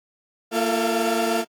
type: tone cluster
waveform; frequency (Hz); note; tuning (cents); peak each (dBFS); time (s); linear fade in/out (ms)
35% pulse; 231.4 / 343.9 / 444.5 / 670 / 696; A#3 / F4 / A4 / E5 / F5; -13 / -27 / +18 / +28 / -6; -25; 0.51-1.45; 50
effects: AAC 64 kbps